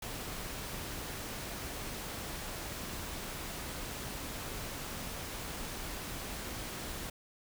pink noise, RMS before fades -41 dBFS, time 0.02-7.1 s, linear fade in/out 5 ms, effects none

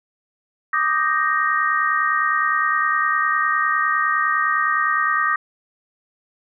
sine chord, Eb major seventh, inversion third, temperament equal, 1174.7 / 1244.5 / 1568 / 1864.7 Hz, D6 / Eb6 / G6 / Bb6, 0 / 0 / 0 / 0 cents, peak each -23 / -21 / -25 / -21 dBFS, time 0.73-5.36 s, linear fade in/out 5 ms, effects none

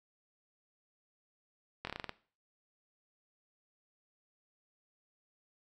slowing click train, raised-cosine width 0.3 ms, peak -22 dBFS, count 8, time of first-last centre 1.85-2.093 s, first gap 22 ms, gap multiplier 1.15, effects noise-tail reverb RT60 0.4 s tail -17 dB re dry

